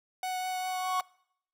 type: tone with vibrato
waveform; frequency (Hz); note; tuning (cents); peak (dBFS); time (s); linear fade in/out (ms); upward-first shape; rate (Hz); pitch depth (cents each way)
45% pulse; 740; F#5; 0; -31; 0.23-1.01; 2; triangle; 5; 10
type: tone with exponential growth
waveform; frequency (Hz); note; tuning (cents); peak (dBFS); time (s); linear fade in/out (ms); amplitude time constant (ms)
triangle; 1108.7; C#6; 0; -24; 0.4-1; 0; 130
effects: noise-tail reverb RT60 0.7 s tail -24 dB re dry